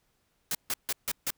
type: noise bursts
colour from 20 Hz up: white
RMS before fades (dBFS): -30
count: 5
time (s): 0.51-1.305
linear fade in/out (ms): 2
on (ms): 39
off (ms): 150
effects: pink hiss -73 dBFS RMS until 1.37 s